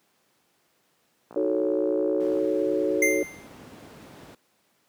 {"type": "click train", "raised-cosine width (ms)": 1, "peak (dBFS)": -28, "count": 64, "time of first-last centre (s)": [1.31, 2.387], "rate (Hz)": 58.5}
{"type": "chord", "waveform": "sine", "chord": "D# half-diminished seventh", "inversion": "none", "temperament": "equal", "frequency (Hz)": [311.1, 370, 440, 554.4], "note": ["D#4", "F#4", "A4", "C#5"], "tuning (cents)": [0, 0, 0, 0], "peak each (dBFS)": -27, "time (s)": [1.36, 3.23], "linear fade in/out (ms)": 2}
{"type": "noise", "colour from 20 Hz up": "brown", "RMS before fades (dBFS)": -37, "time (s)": [2.2, 4.35], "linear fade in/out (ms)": 5}
{"type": "tone with exponential decay", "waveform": "square", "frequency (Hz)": 2093, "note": "C7", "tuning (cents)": 0, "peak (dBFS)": -18, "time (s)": [3.02, 3.47], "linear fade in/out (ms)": 5, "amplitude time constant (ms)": 97}
{"effects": ["pink hiss -67 dBFS RMS until 4.88 s", "high-pass 200 Hz 12 dB/octave"]}